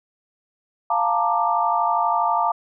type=chord; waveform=sine; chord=Bb major seventh; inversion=second; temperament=equal with one note detuned; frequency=698.5 / 880 / 932.3 / 1182.8 Hz; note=F5 / A5 / Bb5 / D6; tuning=0 / 0 / 0 / +12 cents; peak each=-23 dBFS; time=0.9-2.52 s; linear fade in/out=5 ms; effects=none